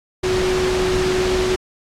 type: tone in noise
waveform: sine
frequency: 370 Hz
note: F#4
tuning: in tune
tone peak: -17 dBFS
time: 0.23-1.56 s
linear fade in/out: 10 ms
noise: pink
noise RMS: -23 dBFS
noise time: 0.23-1.56 s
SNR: +3 dB
effects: low-pass 6000 Hz 12 dB/octave + AAC 64 kbps